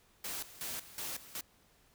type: noise with tremolo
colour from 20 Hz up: white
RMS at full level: -40 dBFS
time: 0.24-1.41 s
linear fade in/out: 5 ms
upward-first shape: square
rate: 2.7 Hz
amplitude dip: 80%
effects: pink hiss -67 dBFS RMS until 1.94 s